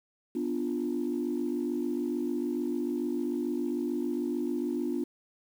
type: chord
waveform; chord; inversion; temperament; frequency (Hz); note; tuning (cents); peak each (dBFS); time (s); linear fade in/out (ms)
sine; B diminished; none; equal; 246.9 / 293.7 / 349.2; B3 / D4 / F4; 0 / 0 / 0; -32; 0.35-5.04; 5
effects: tanh soft clip ceiling -21 dBFS + 9-bit